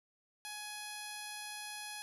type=tone with low-pass filter; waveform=10% pulse; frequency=839 Hz; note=G#5; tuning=17 cents sharp; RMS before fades=-45 dBFS; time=0.45-2.02 s; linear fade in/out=0 ms; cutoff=10000 Hz; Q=5; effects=none